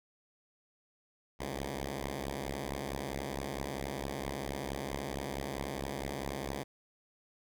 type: beating tone pair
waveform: 5% pulse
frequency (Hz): 66.1 / 70.6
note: C2 / C#2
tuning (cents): +18 / +32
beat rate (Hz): 4.5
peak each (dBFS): -29 / -27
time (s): 1.39-6.64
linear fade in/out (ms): 20
effects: none